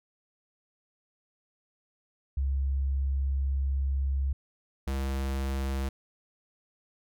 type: tone pair in turn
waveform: sine / square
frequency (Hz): 68 / 67.34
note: C#2 / C#2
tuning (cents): -33 / -50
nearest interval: unison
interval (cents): 17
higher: first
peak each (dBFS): -25 / -29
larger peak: first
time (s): 2.37-4.33 / 4.87-5.89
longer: first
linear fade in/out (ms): 5
effects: none